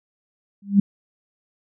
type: tone with exponential growth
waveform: sine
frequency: 200 Hz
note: G3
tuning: 35 cents sharp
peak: -7 dBFS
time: 0.62-0.8 s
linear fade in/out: 5 ms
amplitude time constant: 37 ms
effects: none